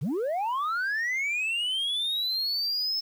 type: linear sweep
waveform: sine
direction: up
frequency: 110 to 5280 Hz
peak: -23 dBFS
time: 0.01-3.01 s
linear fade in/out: 20 ms
effects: tanh soft clip ceiling -25 dBFS + 9-bit